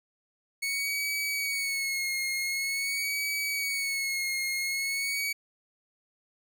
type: tone with vibrato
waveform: sawtooth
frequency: 2211 Hz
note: C#7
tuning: 5 cents flat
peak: -25 dBFS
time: 0.62-5.33 s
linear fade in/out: 10 ms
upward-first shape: sine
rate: 0.46 Hz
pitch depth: 52 cents each way
effects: none